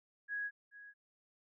sine tone with echo, 1661.2 Hz, G#6, in tune, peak -36 dBFS, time 0.28-0.51 s, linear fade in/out 50 ms, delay 430 ms, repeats 1, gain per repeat -15 dB, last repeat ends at 0.94 s, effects none

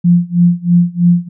sine tone with tremolo, 174.3 Hz, F3, 3 cents flat, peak -4 dBFS, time 0.04-1.29 s, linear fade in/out 10 ms, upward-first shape sine, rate 3.1 Hz, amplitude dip 95%, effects none

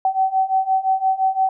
sine beating tone pair, 760 / 765.8 Hz, F#5 / G5, +46 / -41 cents, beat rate 5.8 Hz, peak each -20 / -18 dBFS, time 0.05-1.49 s, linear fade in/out 2 ms, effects none

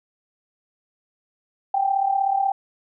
sine tone with amplitude modulation, 784 Hz, G5, in tune, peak -15 dBFS, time 1.74-2.52 s, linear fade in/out 5 ms, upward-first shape sine, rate 36.3 Hz, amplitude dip 70%, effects none

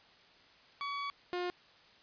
sawtooth tone pair in turn, 1132 / 356.6 Hz, C#6 / F4, +36 / +36 cents, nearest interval octave + minor sixth, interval 2000 cents, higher first, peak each -32 / -30 dBFS, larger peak second, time 0.81-1.1 / 1.33-1.5 s, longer first, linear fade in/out 0 ms, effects white hiss -61 dBFS RMS until 2.02 s + resampled to 11025 Hz

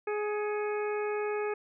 harmonic tone with a mistuned harmonic, 418.6 Hz, G#4, 14 cents sharp, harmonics 1 / 2 / 3 / 4 / 5 / 6, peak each -30 / -39 / -41 / -43 / -45 / -45 dBFS, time 0.07-1.54 s, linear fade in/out 5 ms, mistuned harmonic 5, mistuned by +73 cents, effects none

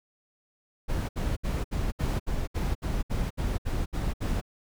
brown noise bursts, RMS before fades -28 dBFS, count 13, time 0.88-4.414 s, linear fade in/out 20 ms, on 210 ms, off 67 ms, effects none

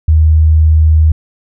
sine tone, 78.5 Hz, D#2, 16 cents sharp, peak -4 dBFS, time 0.08-1.12 s, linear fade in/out 5 ms, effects none

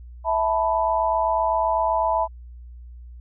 sine chord, E suspended fourth, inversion none, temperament equal with one note detuned, 655.1 / 880 / 987.8 Hz, E5 / A5 / B5, -11 / 0 / 0 cents, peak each -23 dBFS, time 0.24-2.28 s, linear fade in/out 50 ms, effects added 60 Hz sine -38 dBFS peak until 3.2 s

